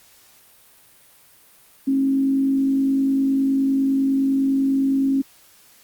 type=tone with frequency modulation; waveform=sine; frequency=270.7 Hz; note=C#4; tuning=41 cents flat; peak=-16 dBFS; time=1.87-5.22 s; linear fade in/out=10 ms; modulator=49.8 Hz; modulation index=0.28; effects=white hiss -52 dBFS RMS until 5.83 s + Opus 48 kbps